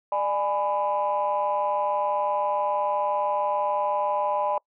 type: chord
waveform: sine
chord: G# diminished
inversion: second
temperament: just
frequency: 598 / 830.6 / 996.7 Hz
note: D5 / G#5 / B5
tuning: +31 / 0 / +16 cents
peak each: -26 dBFS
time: 0.12-4.58 s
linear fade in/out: 2 ms
effects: noise-tail reverb RT60 0.1 s tail -26 dB re dry + tanh soft clip ceiling -15 dBFS